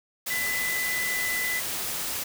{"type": "tone in noise", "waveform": "sine", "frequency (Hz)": 2000, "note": "B6", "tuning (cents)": 21, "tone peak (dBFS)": -27, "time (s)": [0.3, 1.6], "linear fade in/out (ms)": 10, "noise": "white", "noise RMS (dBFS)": -31, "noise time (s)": [0.26, 2.24], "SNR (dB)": 1, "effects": []}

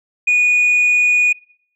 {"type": "tone", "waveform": "sine", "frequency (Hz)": 2461, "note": "D#7", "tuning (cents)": -20, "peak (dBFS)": -8, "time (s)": [0.27, 1.33], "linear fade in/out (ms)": 10, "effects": ["noise-tail reverb RT60 0.6 s tail -23 dB re dry", "tanh soft clip ceiling -9 dBFS"]}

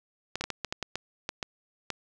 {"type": "clicks", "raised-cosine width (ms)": 0.2, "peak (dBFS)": -14, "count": 11, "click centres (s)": [0.356, 0.41, 0.44, 0.503, 0.647, 0.725, 0.827, 0.956, 1.291, 1.428, 1.903], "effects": []}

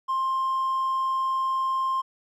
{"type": "tone", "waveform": "triangle", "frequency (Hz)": 1056, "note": "C6", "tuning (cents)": 16, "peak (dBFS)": -20, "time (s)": [0.08, 2.02], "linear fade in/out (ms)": 20, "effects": ["tanh soft clip ceiling -18 dBFS"]}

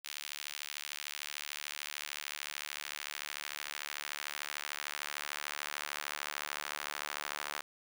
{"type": "tone with high-pass filter sweep", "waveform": "sawtooth", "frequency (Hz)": 73.42, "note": "D2", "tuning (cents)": 0, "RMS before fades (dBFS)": -42, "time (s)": [0.04, 7.62], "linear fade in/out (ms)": 10, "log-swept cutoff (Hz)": [2800, 1200], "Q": 1, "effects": []}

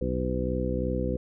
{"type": "harmonic tone", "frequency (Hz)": 62.9, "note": "B1", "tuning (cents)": 32, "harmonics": [1, 2, 3, 4, 5, 6, 8], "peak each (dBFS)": [-31, -34, -33, -34, -36, -35, -32], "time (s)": [0.01, 1.17], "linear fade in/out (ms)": 5, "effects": []}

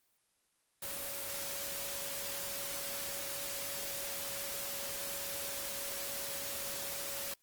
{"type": "tone in noise", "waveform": "sine", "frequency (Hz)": 560, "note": "C#5", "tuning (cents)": 18, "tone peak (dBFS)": -48, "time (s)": [0.82, 7.34], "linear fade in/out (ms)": 5, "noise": "white", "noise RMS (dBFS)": -40, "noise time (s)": [0.82, 7.34], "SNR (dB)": -11, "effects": ["white hiss -75 dBFS RMS until 7.42 s", "Opus 24 kbps"]}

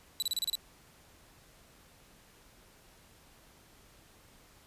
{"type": "tone bursts", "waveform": "sawtooth", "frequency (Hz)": 3951, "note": "B7", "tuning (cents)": 0, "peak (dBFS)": -26, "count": 7, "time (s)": [0.2, 0.553], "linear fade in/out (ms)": 0, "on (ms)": 23, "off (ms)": 32, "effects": ["pink hiss -60 dBFS RMS until 4.66 s", "resampled to 32000 Hz"]}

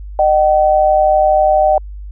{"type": "tone pair together", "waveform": "sine", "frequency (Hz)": [612, 764.2], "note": ["D#5", "G5"], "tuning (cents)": [-29, -44], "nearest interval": "major third", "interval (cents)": 385, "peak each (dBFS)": -11, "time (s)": [0.19, 1.78], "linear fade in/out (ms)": 2, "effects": ["added 50 Hz sine -26 dBFS peak until 2.11 s"]}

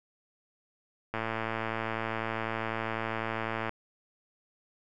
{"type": "click train", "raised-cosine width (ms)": 0.5, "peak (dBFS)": -17, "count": 287, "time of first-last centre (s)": [1.14, 3.694], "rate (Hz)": 112, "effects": []}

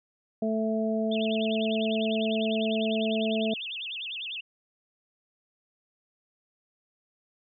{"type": "harmonic tone", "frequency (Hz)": 220, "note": "A3", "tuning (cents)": 0, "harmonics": [1, 2, 3], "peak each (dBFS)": [-27, -32, -30], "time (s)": [0.42, 3.54], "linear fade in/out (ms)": 5}
{"type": "tone with vibrato", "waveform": "sine", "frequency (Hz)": 3047, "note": "G7", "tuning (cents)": -50, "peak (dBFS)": -33, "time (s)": [1.11, 4.41], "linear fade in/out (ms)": 10, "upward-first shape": "sine", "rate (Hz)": 10, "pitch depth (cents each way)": 300}
{"effects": []}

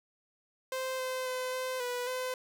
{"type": "tone with pitch steps", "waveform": "sawtooth", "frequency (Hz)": [520, 515, 510, 514, 491.4, 510], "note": ["C5", "C5", "C5", "C5", "B4", "C5"], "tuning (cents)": [-11, -28, -44, -31, -9, -44], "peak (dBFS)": -29, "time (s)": [0.72, 2.34], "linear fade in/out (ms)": 2, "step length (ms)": 270, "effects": []}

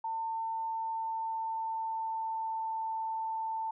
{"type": "tone with pitch glide", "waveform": "sine", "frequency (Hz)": [899, 890.7], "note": ["A5", "A5"], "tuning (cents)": [37, 21], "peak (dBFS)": -32, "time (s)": [0.04, 3.71], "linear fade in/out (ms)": 5, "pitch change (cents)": -16, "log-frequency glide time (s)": [0.48, 2.8], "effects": []}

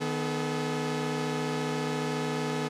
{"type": "tone cluster", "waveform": "sawtooth", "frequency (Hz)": [154.6, 248.6, 429.1], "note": ["D#3", "B3", "A4"], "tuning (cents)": [-11, 12, -43], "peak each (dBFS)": -29, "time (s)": [0, 2.69], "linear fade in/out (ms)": 20, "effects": ["low-pass 8000 Hz 12 dB/octave"]}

